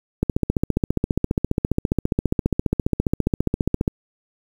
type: click train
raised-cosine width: 3 ms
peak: -5 dBFS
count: 55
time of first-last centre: 0.23-3.879 s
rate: 14.8 Hz
effects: 7-bit